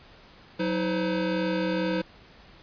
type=tone cluster; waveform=square; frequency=184.1 / 319.2 / 510 Hz; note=F#3 / D#4 / C5; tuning=-8 / +44 / -44 cents; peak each=-30 dBFS; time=0.59-2.02 s; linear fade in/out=10 ms; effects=pink hiss -52 dBFS RMS until 2.62 s + resampled to 11025 Hz